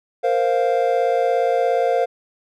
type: chord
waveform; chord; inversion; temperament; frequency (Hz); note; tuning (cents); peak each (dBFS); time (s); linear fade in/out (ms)
triangle; Bb suspended second; none; equal; 466.2 / 523.3 / 698.5; Bb4 / C5 / F5; 0 / 0 / 0; -19 / -18 / -18; 0.23-2.06; 20
effects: none